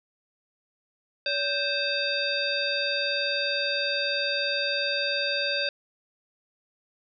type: harmonic tone with a mistuned harmonic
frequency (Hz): 523.3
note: C5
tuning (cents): 0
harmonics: 1 / 3 / 5 / 7 / 9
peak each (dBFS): -31 / -31 / -31 / -31 / -31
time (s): 1.26-5.69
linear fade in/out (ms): 2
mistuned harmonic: 1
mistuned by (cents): +140
effects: none